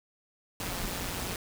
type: noise with amplitude modulation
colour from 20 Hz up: pink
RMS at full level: -32 dBFS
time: 0.6-1.36 s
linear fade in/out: 2 ms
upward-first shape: sine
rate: 181 Hz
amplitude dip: 65%
effects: none